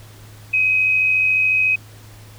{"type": "tone pair together", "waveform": "sine", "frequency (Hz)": [2439, 2533], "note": ["D#7", "D#7"], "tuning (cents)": [-35, 30], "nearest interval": "minor second", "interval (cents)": 65, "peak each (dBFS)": [-25, -14], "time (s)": [0.53, 1.76], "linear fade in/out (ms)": 10, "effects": ["added 106 Hz sine -40 dBFS peak until 2.38 s", "pink hiss -46 dBFS RMS until 2.38 s"]}